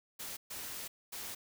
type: noise bursts at uneven times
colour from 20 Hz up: white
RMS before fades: -43 dBFS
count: 3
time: 0.19-0.37 / 0.5-0.88 / 1.12-1.35 s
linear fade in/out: 10 ms
effects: none